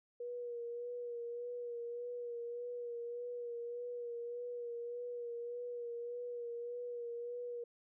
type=tone with vibrato; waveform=sine; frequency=479 Hz; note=A#4; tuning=47 cents sharp; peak=-40 dBFS; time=0.2-7.64 s; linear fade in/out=5 ms; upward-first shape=sine; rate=1.7 Hz; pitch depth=28 cents each way; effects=none